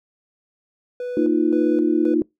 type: tone with tremolo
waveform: triangle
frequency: 493.9 Hz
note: B4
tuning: in tune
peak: -23 dBFS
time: 1-2.14 s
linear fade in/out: 2 ms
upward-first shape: square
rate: 1.9 Hz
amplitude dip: 75%
type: chord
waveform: sine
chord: Bb suspended fourth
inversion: none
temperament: equal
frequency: 233.1 / 311.1 / 349.2 Hz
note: Bb3 / Eb4 / F4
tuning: 0 / 0 / 0 cents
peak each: -24 / -18 / -20 dBFS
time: 1.17-2.22 s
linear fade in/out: 2 ms
effects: noise-tail reverb RT60 0.2 s tail -26 dB re dry